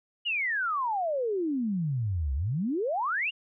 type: exponential two-way sweep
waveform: sine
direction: down then up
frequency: 2960 to 64.1 to 2960 Hz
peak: -26 dBFS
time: 0.25-3.31 s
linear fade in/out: 20 ms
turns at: 2.34 s
effects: none